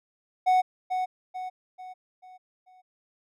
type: tone with echo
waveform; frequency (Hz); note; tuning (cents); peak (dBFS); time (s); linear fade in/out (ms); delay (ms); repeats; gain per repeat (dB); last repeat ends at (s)
triangle; 740; F#5; 0; -16; 0.46-0.62; 20; 440; 5; -7; 2.82
effects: none